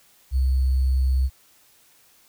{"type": "tone with sample-and-hold", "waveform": "sine", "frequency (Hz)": 65.41, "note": "C2", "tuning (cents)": 0, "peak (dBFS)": -17, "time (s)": [0.31, 1.3], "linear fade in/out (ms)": 50, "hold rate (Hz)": 4410, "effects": ["white hiss -57 dBFS RMS until 2.28 s"]}